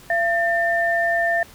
sine tone pair together, 680 / 1795.6 Hz, F5 / A6, -46 / +35 cents, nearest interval octave + perfect fourth, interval 1681 cents, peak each -20 dBFS, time 0.1-1.43 s, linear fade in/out 2 ms, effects pink hiss -46 dBFS RMS until 1.54 s

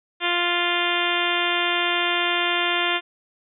harmonic tone with a mistuned harmonic, 349.2 Hz, F4, in tune, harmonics 1 / 2 / 3 / 4 / 5 / 6 / 7 / 8 / 9 / 10, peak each -29 / -29 / -29 / -29 / -29 / -29 / -29 / -29 / -29 / -29 dBFS, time 0.2-3.01 s, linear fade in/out 50 ms, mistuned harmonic 10, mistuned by +19 cents, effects none

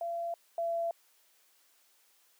sine tone pair in turn, 681 / 674.7 Hz, F5 / E5, -44 / +40 cents, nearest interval unison, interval 16 cents, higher first, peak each -32 / -29 dBFS, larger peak second, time 0.01-0.34 / 0.58-0.91 s, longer neither, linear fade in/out 2 ms, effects white hiss -67 dBFS RMS until 2.39 s + high-pass 400 Hz 12 dB/octave

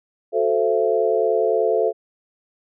sine chord, F# half-diminished seventh, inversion none, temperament equal with one note detuned, 370 / 440 / 523.3 / 672.7 Hz, F#4 / A4 / C5 / E5, 0 / 0 / 0 / +35 cents, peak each -25 / -19 / -23 / -22 dBFS, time 0.32-1.93 s, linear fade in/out 50 ms, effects none

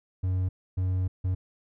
triangle tone bursts at uneven times, 92.5 Hz, F#2, in tune, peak -22 dBFS, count 3, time 0.23-0.49 / 0.77-1.08 / 1.24-1.35 s, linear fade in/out 10 ms, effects none

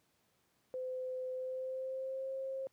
sine tone with pitch glide, 512 to 533.1 Hz, C5 to C5, -38 to +32 cents, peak -37 dBFS, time 0.74-2.67 s, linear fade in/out 0 ms, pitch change +70 cents, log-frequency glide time 1.33-2.31 s, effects pink hiss -75 dBFS RMS until 2.72 s + high-pass 100 Hz 12 dB/octave

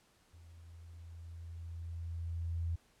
sine tone with level ramp, 83.8 Hz, E2, 29 cents sharp, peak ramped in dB -54 to -32 dBFS, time 0.33-2.76 s, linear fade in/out 10 ms, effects pink hiss -69 dBFS RMS until 3 s + low-pass 11000 Hz 12 dB/octave

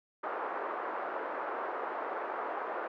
white band-pass noise, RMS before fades -37 dBFS, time 0.23-2.88 s, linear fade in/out 10 ms, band 370 to 1300 Hz, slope 24 dB/octave, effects none

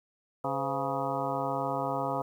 harmonic tone with a mistuned harmonic, 138.3 Hz, C#3, 4 cents flat, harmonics 1 / 2 / 3 / 4 / 5 / 6 / 7 / 8 / 9, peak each -39 / -38 / -40 / -35 / -35 / -37 / -36 / -41 / -38 dBFS, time 0.44-2.22 s, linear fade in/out 5 ms, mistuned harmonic 4, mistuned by -110 cents, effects 10-bit

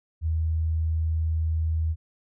sine tone, 80.2 Hz, E2, 47 cents flat, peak -22 dBFS, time 0.21-1.96 s, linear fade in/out 50 ms, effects none

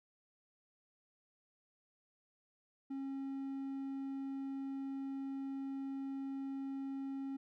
triangle tone, 271.7 Hz, C#4, 35 cents flat, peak -37 dBFS, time 2.9-7.37 s, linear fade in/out 10 ms, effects none

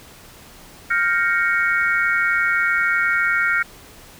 sine chord, G half-diminished seventh, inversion third, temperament equal, 1396.9 / 1568 / 1864.7 / 2217 Hz, F6 / G6 / Bb6 / Db7, 0 / 0 / 0 / 0 cents, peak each -19 / -25 / -22 / -23 dBFS, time 0.9-3.63 s, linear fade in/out 10 ms, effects pink hiss -44 dBFS RMS until 4.19 s

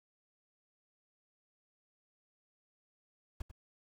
brown noise with echo, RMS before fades -38 dBFS, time 3.4-3.42 s, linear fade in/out 5 ms, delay 94 ms, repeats 1, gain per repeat -11 dB, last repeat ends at 3.514 s, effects none

